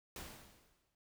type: noise with exponential decay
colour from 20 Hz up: pink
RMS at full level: -45 dBFS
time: 0.16-0.95 s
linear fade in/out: 2 ms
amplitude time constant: 170 ms
effects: none